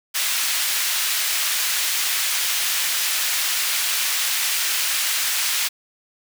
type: high-pass noise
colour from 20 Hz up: pink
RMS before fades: -22 dBFS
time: 0.14-5.69 s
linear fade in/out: 20 ms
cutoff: 2100 Hz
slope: 12 dB/octave
effects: none